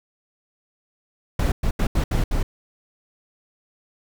brown noise bursts at uneven times, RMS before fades -20 dBFS, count 6, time 1.39-1.52 / 1.63-1.71 / 1.79-1.87 / 1.95-2.04 / 2.11-2.24 / 2.31-2.43 s, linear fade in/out 5 ms, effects none

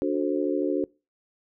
sine chord, D dominant seventh, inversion none, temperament just, 293.7 / 367.1 / 440.5 / 528.6 Hz, D4 / F#4 / A4 / C5, 0 / -14 / +2 / +18 cents, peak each -26 / -27 / -31 / -31 dBFS, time 0.02-0.84 s, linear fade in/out 0 ms, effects noise-tail reverb RT60 0.3 s tail -24 dB re dry

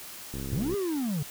click train, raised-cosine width 3 ms, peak -24 dBFS, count 28, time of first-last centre 0.34-0.741 s, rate 67.4 Hz
triangle linear two-way sweep, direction up then down, 86.7 to 415.3 to 133.2 Hz, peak -25 dBFS, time 0.52-1.23 s, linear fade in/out 5 ms, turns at 0.75 s
effects white hiss -43 dBFS RMS until 1.3 s

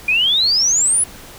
sine exponential sweep, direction up, 2390 to 10390 Hz, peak -12 dBFS, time 0.08-1.04 s, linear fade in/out 5 ms, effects pink hiss -38 dBFS RMS until 1.38 s

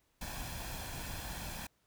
pink noise with comb filter, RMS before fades -42 dBFS, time 0.21-1.67 s, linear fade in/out 5 ms, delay 1.2 ms, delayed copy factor +0.55, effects pink hiss -75 dBFS RMS until 1.86 s

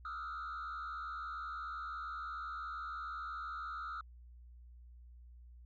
sine tone with frequency modulation, 1318.5 Hz, E6, in tune, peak -38 dBFS, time 0.05-4.01 s, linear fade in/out 2 ms, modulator 72.9 Hz, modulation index 1.3, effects tanh soft clip ceiling -39 dBFS + added 60 Hz sine -53 dBFS peak until 5.65 s

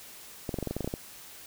clicks, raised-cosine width 2 ms, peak -18 dBFS, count 11, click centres 0.492 / 0.542 / 0.587 / 0.627 / 0.673 / 0.71 / 0.766 / 0.807 / 0.845 / 0.876 / 0.939 s, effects white hiss -48 dBFS RMS until 1.46 s

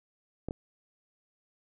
clicks, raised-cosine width 2 ms, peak -21 dBFS, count 2, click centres 0.486 / 0.509 s, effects none

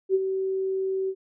sine tone with ADSR envelope, 382.1 Hz, G4, 44 cents flat, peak -16 dBFS, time 0.09-1.15 s, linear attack 55 ms, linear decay 36 ms, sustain -8 dB, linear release 61 ms, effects none

